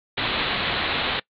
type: low-pass noise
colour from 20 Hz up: white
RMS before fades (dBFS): -25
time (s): 0.17-1.2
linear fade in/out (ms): 10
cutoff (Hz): 4100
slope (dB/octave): 96
effects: noise-tail reverb RT60 0.1 s tail -22 dB re dry